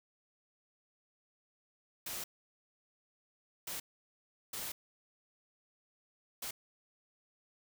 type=noise bursts at uneven times; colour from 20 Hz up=white; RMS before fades=-41 dBFS; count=4; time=2.06-2.24 / 3.67-3.8 / 4.53-4.72 / 6.42-6.51 s; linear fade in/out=5 ms; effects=none